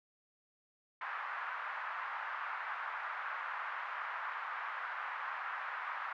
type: band-pass noise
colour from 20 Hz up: white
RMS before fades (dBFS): -41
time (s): 1.01-6.13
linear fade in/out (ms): 5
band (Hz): 950 to 1600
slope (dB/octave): 24
effects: none